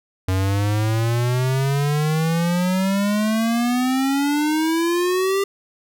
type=exponential sweep; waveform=square; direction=up; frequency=92.5 to 398.7 Hz; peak=-18 dBFS; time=0.28-5.44 s; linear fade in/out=5 ms; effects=none